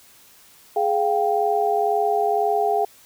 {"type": "tone cluster", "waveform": "sine", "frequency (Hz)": [418.7, 701, 783], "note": ["G#4", "F5", "G5"], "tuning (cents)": [14, 6, -2], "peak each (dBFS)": -22, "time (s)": [0.76, 2.85], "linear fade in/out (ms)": 5, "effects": ["white hiss -51 dBFS RMS until 3.05 s"]}